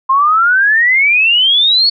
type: exponential sweep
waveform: sine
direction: up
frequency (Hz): 1046.5 to 4468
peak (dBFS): -7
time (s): 0.09-1.9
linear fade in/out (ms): 10
effects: none